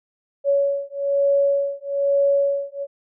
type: beating tone pair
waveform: sine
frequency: 560 / 561.1 Hz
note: C#5 / C#5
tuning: +18 / +21 cents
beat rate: 1.1 Hz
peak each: -20 dBFS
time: 0.44-2.87 s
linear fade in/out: 50 ms
effects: none